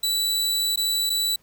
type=tone with dropouts; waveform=sawtooth; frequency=3951 Hz; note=B7; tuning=in tune; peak=-18 dBFS; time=0.03-1.36 s; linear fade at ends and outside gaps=5 ms; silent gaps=0.76-0.773 / 1.096-1.1 s; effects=pink hiss -61 dBFS RMS until 1.42 s